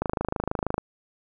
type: click train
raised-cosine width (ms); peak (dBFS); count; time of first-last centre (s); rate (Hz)
1; -11; 21; 0.02-0.78; 26.3
effects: none